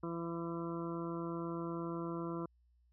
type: harmonic tone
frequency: 168.2 Hz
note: E3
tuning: 35 cents sharp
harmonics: 1 / 2 / 3 / 4 / 6 / 7 / 8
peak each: -42 / -40 / -48 / -52 / -48 / -50 / -52 dBFS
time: 0.03-2.46 s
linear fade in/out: 5 ms
effects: added 60 Hz sine -67 dBFS peak until 2.92 s